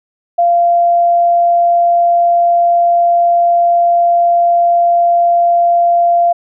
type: tone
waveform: sine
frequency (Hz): 691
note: F5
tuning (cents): -19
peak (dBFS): -7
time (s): 0.38-6.33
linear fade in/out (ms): 10
effects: none